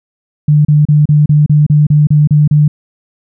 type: tone bursts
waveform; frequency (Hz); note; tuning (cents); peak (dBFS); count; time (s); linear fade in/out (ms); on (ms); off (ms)
sine; 149.2; D3; +28; -4; 11; 0.48-2.68; 5; 170; 33
effects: none